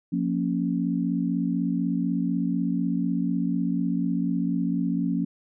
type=chord; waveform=sine; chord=Bb minor; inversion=second; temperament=equal with one note detuned; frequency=177.05 / 233.1 / 277.2 Hz; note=F3 / Bb3 / Db4; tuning=+24 / 0 / 0 cents; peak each=-26 / -28 / -27 dBFS; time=0.12-5.25 s; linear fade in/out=10 ms; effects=none

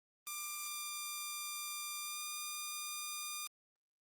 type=tone with pitch glide; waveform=5% pulse; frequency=1192 to 1205.9 Hz; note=D6 to D6; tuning=+25 to +45 cents; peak=-29 dBFS; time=0.27-3.47 s; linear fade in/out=0 ms; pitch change=+20 cents; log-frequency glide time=2.03-2.2 s; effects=Opus 24 kbps

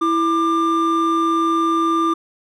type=tone pair together; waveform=triangle; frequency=329.6 / 1192.7 Hz; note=E4 / D6; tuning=0 / +26 cents; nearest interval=octave + minor seventh; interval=2226 cents; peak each=-16 / -15 dBFS; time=0.01-2.14 s; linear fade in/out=10 ms; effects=tanh soft clip ceiling -5 dBFS

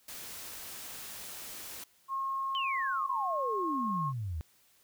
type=noise; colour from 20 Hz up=white; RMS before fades=-44 dBFS; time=0.08-1.84 s; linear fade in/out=5 ms
type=tone; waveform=sine; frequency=1079 Hz; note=C#6; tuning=47 cents flat; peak=-31 dBFS; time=2.08-4.13 s; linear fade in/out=50 ms
type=exponential sweep; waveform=sine; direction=down; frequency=3136 to 73.42 Hz; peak=-33 dBFS; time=2.55-4.41 s; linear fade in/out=0 ms
effects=white hiss -66 dBFS RMS until 4.83 s

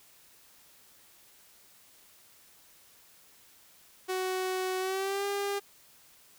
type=tone with pitch glide; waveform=sawtooth; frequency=372.6 to 401.7 Hz; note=F#4 to G4; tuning=+12 to +42 cents; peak=-26 dBFS; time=4.08-5.6 s; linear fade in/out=20 ms; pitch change=+130 cents; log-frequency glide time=4.79-5.25 s; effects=white hiss -59 dBFS RMS until 6.38 s

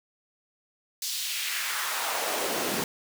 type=noise with high-pass filter sweep; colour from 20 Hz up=pink; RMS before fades=-30 dBFS; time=1.02-2.84 s; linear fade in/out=2 ms; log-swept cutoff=4800 to 220 Hz; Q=1.5; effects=none

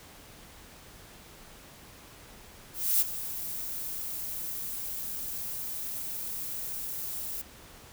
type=noise with ADSR envelope; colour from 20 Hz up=violet; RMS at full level=-23 dBFS; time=2.73-7.42 s; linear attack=280 ms; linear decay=21 ms; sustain=-13 dB; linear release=9 ms; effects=pink hiss -51 dBFS RMS until 7.92 s

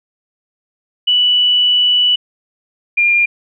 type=tone pair in turn; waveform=sine; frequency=2960 / 2403 Hz; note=F#7 / D7; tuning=0 / +39 cents; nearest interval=major third; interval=361 cents; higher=first; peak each=-9 dBFS; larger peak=neither; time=1.07-2.16 / 2.97-3.26 s; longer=first; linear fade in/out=10 ms; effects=none

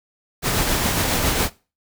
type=noise with tremolo; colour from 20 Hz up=pink; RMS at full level=-19 dBFS; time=0.42-1.5 s; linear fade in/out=50 ms; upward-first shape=triangle; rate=7.3 Hz; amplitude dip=35%; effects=noise-tail reverb RT60 0.3 s tail -19 dB re dry

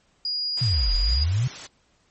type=tone; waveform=sine; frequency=4878 Hz; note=D#8; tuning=35 cents flat; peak=-24 dBFS; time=0.25-1.24 s; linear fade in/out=2 ms
type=noise; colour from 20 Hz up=white; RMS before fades=-37 dBFS; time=0.57-1.67 s; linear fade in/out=5 ms
type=exponential two-way sweep; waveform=sine; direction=down then up; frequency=136.2 to 39.11 to 136.2 Hz; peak=-19 dBFS; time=0.61-1.48 s; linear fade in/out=10 ms; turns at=0.94 s
effects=pink hiss -64 dBFS RMS until 2.1 s + MP3 32 kbps

